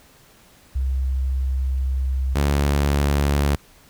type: tone pair in turn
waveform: sine / sawtooth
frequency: 65.7 / 71.42 Hz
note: C2 / D2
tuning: +8 / -48 cents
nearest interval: minor second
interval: 144 cents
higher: second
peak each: -19 / -13 dBFS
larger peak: second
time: 0.75-2.35 / 2.35-3.56 s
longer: first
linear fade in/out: 10 ms
effects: pink hiss -52 dBFS RMS until 3.89 s